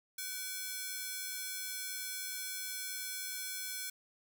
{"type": "ring-modulated tone", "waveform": "5% pulse", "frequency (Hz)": 1899, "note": "A#6", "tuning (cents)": 32, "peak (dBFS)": -25, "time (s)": [0.18, 3.9], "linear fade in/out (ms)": 5, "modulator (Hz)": 399, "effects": []}